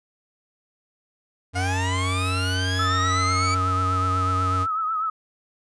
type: tone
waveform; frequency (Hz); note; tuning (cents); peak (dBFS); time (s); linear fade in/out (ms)
square; 92.5; F#2; 0; -24; 1.53-4.67; 50
type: linear sweep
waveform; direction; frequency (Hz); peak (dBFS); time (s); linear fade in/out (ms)
20% pulse; up; 703 to 2303; -21; 1.55-3.55; 10
type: tone with vibrato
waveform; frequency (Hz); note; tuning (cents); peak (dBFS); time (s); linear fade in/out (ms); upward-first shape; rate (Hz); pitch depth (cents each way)
sine; 1287; E6; -42; -22; 2.79-5.1; 5; triangle; 8.1; 66
effects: resampled to 22050 Hz